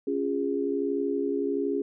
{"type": "chord", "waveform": "sine", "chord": "Db major", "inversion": "none", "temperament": "equal with one note detuned", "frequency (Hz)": [277.2, 349.2, 410.5], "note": ["Db4", "F4", "Ab4"], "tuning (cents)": [0, 0, -20], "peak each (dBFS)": [-29, -32, -28], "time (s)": [0.07, 1.82], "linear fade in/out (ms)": 5, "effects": []}